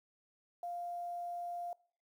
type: tone with quantisation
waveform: sine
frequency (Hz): 699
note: F5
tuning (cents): +1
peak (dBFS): -38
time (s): 0.63-1.73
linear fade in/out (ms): 2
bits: 11
effects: noise-tail reverb RT60 0.5 s tail -23 dB re dry